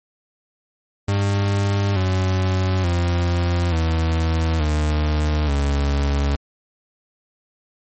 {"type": "tone with pitch steps", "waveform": "40% pulse", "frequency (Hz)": [100, 93.3, 87.06, 81.23, 75.79, 70.71], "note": ["G2", "F#2", "F2", "E2", "D#2", "C#2"], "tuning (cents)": [35, 15, -5, -25, -45, 35], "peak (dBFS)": -16, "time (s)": [1.08, 6.36], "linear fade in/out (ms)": 5, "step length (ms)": 880, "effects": ["MP3 32 kbps"]}